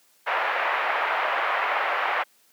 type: band-pass noise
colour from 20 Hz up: pink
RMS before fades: -25 dBFS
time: 0.26-2.24 s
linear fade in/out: 20 ms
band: 650 to 2300 Hz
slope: 24 dB/octave
effects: white hiss -61 dBFS RMS until 2.52 s + high-pass 200 Hz 12 dB/octave